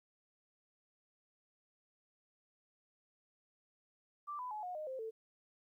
sine tone with pitch steps, 1174.7 / 999.3 / 850.1 / 723.1 / 615.1 / 523.3 / 445.1 Hz, D6 / B5 / G#5 / F#5 / D#5 / C5 / A4, 0 / +20 / +40 / -40 / -20 / 0 / +20 cents, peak -40 dBFS, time 4.27-5.11 s, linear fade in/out 20 ms, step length 120 ms, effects 13-bit

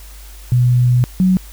sine tone pair in turn, 123.47 / 185.64 Hz, B2 / F#3, 0 / +6 cents, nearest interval perfect fifth, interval 706 cents, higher second, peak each -9 dBFS, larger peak neither, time 0.52-1.04 / 1.2-1.37 s, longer first, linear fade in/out 0 ms, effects added 50 Hz sine -34 dBFS peak until 1.52 s + white hiss -42 dBFS RMS until 1.52 s

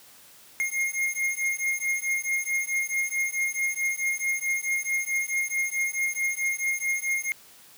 square beating tone pair, 2136 / 2140.6 Hz, C7 / C7, +35 / +39 cents, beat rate 4.6 Hz, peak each -29 dBFS, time 0.6-7.32 s, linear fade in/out 0 ms, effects white hiss -52 dBFS RMS until 7.77 s + high-pass 60 Hz 12 dB/octave

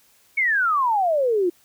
sine exponential sweep, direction down, 2254 to 337.8 Hz, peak -17 dBFS, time 0.37-1.5 s, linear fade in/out 10 ms, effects white hiss -58 dBFS RMS until 1.64 s

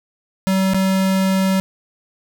square tone with dropouts, 190.7 Hz, G3, 47 cents flat, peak -15 dBFS, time 0.47-1.6 s, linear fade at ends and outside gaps 0 ms, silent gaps 0.735-0.745 s, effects none

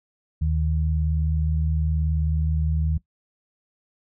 sine tone pair together, 76.53 / 155.56 Hz, D#2 / D#3, -28 / 0 cents, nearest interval octave, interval 1228 cents, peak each -21 / -26 dBFS, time 0.41-2.98 s, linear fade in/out 10 ms, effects noise-tail reverb RT60 0.1 s tail -18 dB re dry

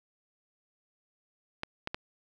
clicks, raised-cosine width 0.3 ms, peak -17 dBFS, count 3, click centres 1.634 / 1.874 / 1.945 s, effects none

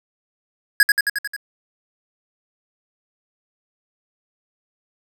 square tone with echo, 1661.2 Hz, G#6, in tune, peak -9 dBFS, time 0.8-0.83 s, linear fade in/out 2 ms, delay 89 ms, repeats 6, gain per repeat -3 dB, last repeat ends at 1.364 s, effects none

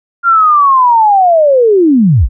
sine linear sweep, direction down, 1403 to 36.89 Hz, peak -4 dBFS, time 0.23-2.29 s, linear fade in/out 50 ms, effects none

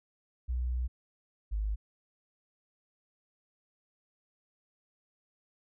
sine tone pair in turn, 61.74 / 52.05 Hz, B1 / G#1, 0 / +5 cents, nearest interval minor third, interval 295 cents, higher first, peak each -29 / -29 dBFS, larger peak neither, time 0.48-0.88 / 1.51-1.76 s, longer first, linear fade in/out 20 ms, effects none

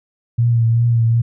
sine tone with vibrato, 116.54 Hz, A#2, in tune, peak -11 dBFS, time 0.38-1.22 s, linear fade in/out 10 ms, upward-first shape triangle, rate 2.6 Hz, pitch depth 41 cents each way, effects none

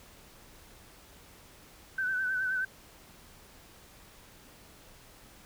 sine tone with vibrato, 1522 Hz, F#6, 48 cents sharp, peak -28 dBFS, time 1.98-2.65 s, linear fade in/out 5 ms, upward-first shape triangle, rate 9.5 Hz, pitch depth 54 cents each way, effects pink hiss -55 dBFS RMS until 5.45 s

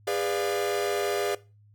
45% pulse chord, G# diminished seventh, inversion none, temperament equal with one note detuned, 407.7 / 493.9 / 587.3 / 698.5 Hz, G#4 / B4 / D5 / F5, -32 / 0 / 0 / 0 cents, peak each -29 / -33 / -32 / -33 dBFS, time 0.07-1.35 s, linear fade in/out 5 ms, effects noise-tail reverb RT60 0.3 s tail -20 dB re dry + added 104 Hz sine -54 dBFS peak until 1.74 s

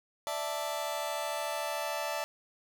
sawtooth chord, D suspended second, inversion none, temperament just, 587.3 / 660.7 / 881 Hz, D5 / E5 / A5, 0 / +4 / +2 cents, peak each -33 dBFS, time 0.27-2.24 s, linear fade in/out 0 ms, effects none

